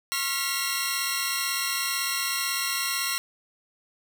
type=tone cluster; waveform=15% pulse; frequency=1082 / 1384 / 1945 / 2730 / 4252 Hz; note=C#6 / F6 / B6 / F7 / C8; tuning=-42 / -16 / -27 / -40 / +27 cents; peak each=-26 dBFS; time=0.12-3.18 s; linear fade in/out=0 ms; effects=none